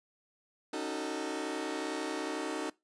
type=chord; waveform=sawtooth; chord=D# half-diminished seventh; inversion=third; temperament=just; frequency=280 / 311.1 / 373.4 / 448 Hz; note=C#4 / D#4 / F#4 / A4; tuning=+18 / 0 / +16 / +31 cents; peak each=-37 / -34 / -36 / -36 dBFS; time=0.73-2.7 s; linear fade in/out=5 ms; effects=noise-tail reverb RT60 0.2 s tail -21 dB re dry + resampled to 22050 Hz